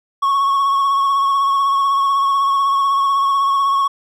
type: tone with vibrato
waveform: triangle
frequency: 1104 Hz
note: C#6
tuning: 7 cents flat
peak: -11 dBFS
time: 0.22-3.88 s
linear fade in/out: 10 ms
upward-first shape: sine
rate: 16 Hz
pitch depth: 27 cents each way
effects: none